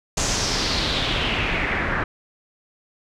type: noise with low-pass filter sweep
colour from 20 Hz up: pink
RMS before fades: -23 dBFS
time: 0.17-2.04 s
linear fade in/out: 5 ms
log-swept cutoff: 7100 to 1600 Hz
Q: 3.3
effects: none